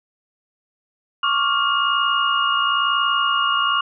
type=tone cluster; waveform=sine; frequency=1099 / 1160 / 1397 / 2852 Hz; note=C#6 / D6 / F6 / F7; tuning=-15 / -22 / 0 / +36 cents; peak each=-22 dBFS; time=1.23-3.81 s; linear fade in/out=5 ms; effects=none